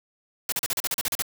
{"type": "noise bursts", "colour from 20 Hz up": "white", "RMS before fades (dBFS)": -26, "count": 11, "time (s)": [0.49, 1.222], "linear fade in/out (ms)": 2, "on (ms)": 32, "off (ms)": 38, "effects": []}